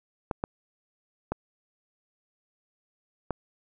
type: clicks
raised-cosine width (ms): 1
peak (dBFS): -14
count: 4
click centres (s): 0.312 / 0.439 / 1.32 / 3.307
effects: none